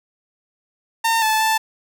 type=tone with pitch steps; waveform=sawtooth; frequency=909 / 873 / 881 Hz; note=A#5 / A5 / A5; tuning=-44 / -14 / +2 cents; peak=-12 dBFS; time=1.04-1.58 s; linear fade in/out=10 ms; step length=180 ms; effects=none